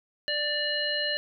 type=harmonic tone with a mistuned harmonic; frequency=591 Hz; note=D5; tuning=11 cents sharp; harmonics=1 / 3 / 5 / 7; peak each=-33 / -31 / -31 / -31 dBFS; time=0.28-1.17 s; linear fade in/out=0 ms; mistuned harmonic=5; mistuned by=-30 cents; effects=none